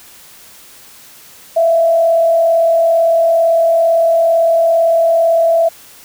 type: tone with frequency modulation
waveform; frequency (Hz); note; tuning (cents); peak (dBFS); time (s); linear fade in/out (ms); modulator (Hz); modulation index
sine; 665; E5; +15; -8; 1.56-5.69; 10; 37.8; 0.4
effects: white hiss -40 dBFS RMS until 6.04 s